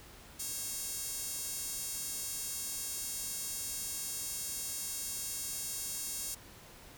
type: tone with high-pass filter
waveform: sawtooth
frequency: 544 Hz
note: C#5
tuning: 33 cents flat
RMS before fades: -39 dBFS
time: 0.39-6.35 s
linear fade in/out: 10 ms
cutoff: 7500 Hz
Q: 1.2
effects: pink hiss -54 dBFS RMS until 6.97 s